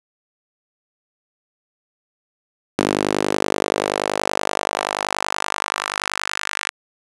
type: tone with high-pass filter sweep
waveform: sawtooth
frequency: 50.5 Hz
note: G#1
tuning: 48 cents flat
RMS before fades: -23 dBFS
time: 2.78-6.71 s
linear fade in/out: 10 ms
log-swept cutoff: 290 to 1700 Hz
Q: 1.6
effects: resampled to 24000 Hz + 7-bit